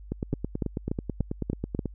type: two click trains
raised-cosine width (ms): 3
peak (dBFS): -14 / -16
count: 6 / 17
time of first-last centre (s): 0.33-1.792 / 0.12-1.857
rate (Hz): 3.42 / 9.21
effects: added 50 Hz sine -42 dBFS peak until 1.94 s